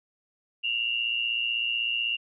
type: tone pair together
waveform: sine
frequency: 2738 / 2854 Hz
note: F7 / F7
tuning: -35 / +37 cents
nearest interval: minor second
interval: 72 cents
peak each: -28 dBFS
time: 0.63-2.17 s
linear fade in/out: 20 ms
effects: none